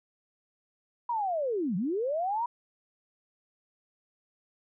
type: linear two-way sweep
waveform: sine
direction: down then up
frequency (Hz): 978 to 164.81 to 978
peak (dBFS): -27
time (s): 1.09-2.46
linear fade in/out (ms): 5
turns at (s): 1.76
effects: none